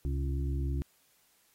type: harmonic tone with a mistuned harmonic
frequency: 69 Hz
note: C#2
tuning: 7 cents flat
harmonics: 1 / 2 / 4 / 5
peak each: -30 / -36 / -42 / -44 dBFS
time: 0.05-0.82 s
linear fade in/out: 0 ms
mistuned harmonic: 2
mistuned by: -35 cents
effects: white hiss -68 dBFS RMS until 1.54 s + AAC 48 kbps